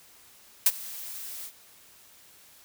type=noise with ADSR envelope; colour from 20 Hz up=blue; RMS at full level=-17 dBFS; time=0.66-1.52 s; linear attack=3 ms; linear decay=43 ms; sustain=-22 dB; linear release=69 ms; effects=white hiss -55 dBFS RMS until 2.64 s